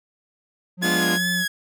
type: tone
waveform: triangle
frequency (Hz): 179.7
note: F3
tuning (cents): +50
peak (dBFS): -24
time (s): 0.77-1.46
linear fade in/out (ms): 50
type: chord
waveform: sawtooth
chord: G# diminished seventh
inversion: none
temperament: equal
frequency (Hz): 207.7 / 246.9 / 293.7 / 349.2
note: G#3 / B3 / D4 / F4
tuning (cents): 0 / 0 / 0 / 0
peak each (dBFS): -24 / -26 / -26 / -22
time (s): 0.81-1.19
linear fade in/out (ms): 50
type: tone with vibrato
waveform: sawtooth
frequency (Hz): 1689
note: G#6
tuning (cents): +29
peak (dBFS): -18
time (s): 0.82-1.48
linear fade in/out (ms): 10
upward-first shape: sine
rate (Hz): 2.6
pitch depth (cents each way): 37
effects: none